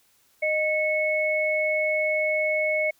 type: tone pair together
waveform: sine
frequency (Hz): 617.4 / 2200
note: D#5 / C#7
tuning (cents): -14 / -14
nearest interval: octave + minor seventh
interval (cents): 2200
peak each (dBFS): -24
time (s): 0.42-2.91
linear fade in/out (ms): 10
effects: white hiss -63 dBFS RMS until 2.99 s